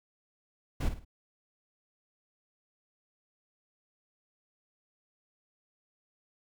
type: noise with echo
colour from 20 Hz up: brown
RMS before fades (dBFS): -27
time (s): 0.8-0.89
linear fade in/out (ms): 10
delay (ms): 53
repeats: 3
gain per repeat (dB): -9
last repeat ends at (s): 1.049
effects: none

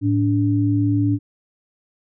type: tone pair together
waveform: sine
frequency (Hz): 108.22 / 288.9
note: A2 / D4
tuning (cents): -28 / -28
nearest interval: octave + perfect fourth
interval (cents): 1700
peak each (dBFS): -18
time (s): 0.01-1.19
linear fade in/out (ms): 50
effects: none

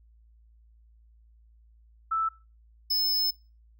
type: tone pair in turn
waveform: sine / square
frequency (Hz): 1318.5 / 5219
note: E6 / E8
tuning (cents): 0 / -18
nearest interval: 2 octaves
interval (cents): 2382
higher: second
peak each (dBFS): -24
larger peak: neither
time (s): 2.11-2.29 / 2.9-3.31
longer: second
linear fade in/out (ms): 10
effects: noise-tail reverb RT60 0.3 s tail -21 dB re dry + added 56 Hz sine -55 dBFS peak until 3.79 s

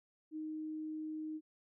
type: tone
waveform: sine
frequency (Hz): 311.1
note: D#4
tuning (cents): 0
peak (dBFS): -39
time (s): 0.31-1.41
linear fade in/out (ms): 50
effects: none

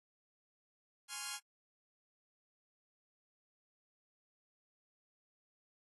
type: chord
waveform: 5% pulse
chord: Db major seventh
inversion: second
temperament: equal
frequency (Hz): 830.6 / 1046.5 / 1108.7 / 1396.9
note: Ab5 / C6 / Db6 / F6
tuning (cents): 0 / 0 / 0 / 0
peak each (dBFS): -34 / -36 / -39 / -33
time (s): 1.08-1.4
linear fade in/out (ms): 50
effects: AAC 32 kbps

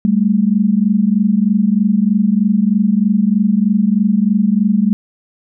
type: tone pair together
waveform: sine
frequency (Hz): 196 / 219.2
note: G3 / A3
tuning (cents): 0 / -6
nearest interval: major second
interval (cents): 194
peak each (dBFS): -13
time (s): 0.05-4.93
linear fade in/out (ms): 0
effects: none

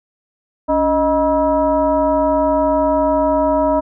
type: tone with frequency modulation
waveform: sine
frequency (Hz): 623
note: D#5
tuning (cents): +2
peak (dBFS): -12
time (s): 0.68-3.81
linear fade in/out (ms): 20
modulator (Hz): 340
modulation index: 1.1
effects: none

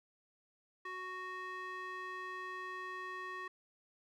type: tone with band-pass filter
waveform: square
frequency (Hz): 370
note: F#4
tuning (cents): 0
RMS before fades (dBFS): -44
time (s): 0.85-3.48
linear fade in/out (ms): 5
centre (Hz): 1500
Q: 8
effects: none

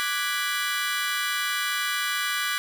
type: chord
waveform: 25% pulse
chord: G# half-diminished seventh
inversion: second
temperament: equal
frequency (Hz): 1174.7 / 1480 / 1661.2 / 1975.5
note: D6 / F#6 / G#6 / B6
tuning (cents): 0 / 0 / 0 / 0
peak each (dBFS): -27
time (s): 0-2.58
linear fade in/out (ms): 0
effects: none

